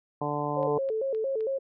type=harmonic tone; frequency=146.83 Hz; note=D3; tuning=in tune; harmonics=1 / 2 / 3 / 4 / 5 / 6 / 7; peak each=-35 / -35 / -35 / -35 / -35 / -35 / -35 dBFS; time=0.21-0.78 s; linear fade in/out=5 ms
type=tone with vibrato; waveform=sine; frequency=487.6 Hz; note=B4; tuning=22 cents flat; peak=-26 dBFS; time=0.56-1.59 s; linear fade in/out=20 ms; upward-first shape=square; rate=4.4 Hz; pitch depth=180 cents each way
type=click train; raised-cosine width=0.3 ms; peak=-35 dBFS; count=4; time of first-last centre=0.63-1.407 s; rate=3.86 Hz
effects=none

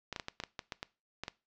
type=clicks; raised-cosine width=0.2 ms; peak=-20 dBFS; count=11; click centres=0.127 / 0.162 / 0.198 / 0.284 / 0.401 / 0.437 / 0.592 / 0.722 / 0.829 / 1.236 / 1.281 s; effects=noise-tail reverb RT60 0.3 s tail -21 dB re dry + low-pass 6000 Hz 12 dB/octave

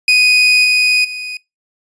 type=tone with level steps; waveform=30% pulse; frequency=2489 Hz; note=D#7; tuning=in tune; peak=-5 / -7 / -20 dBFS; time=0.08-1.37 s; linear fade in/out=2 ms; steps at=0.64 / 1.04 s; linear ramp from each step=10 ms; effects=noise-tail reverb RT60 0.2 s tail -23 dB re dry + resampled to 22050 Hz

